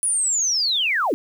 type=linear sweep; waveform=sine; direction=down; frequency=9956 to 223.8 Hz; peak=-18 dBFS; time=0.03-1.14 s; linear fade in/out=0 ms; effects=8-bit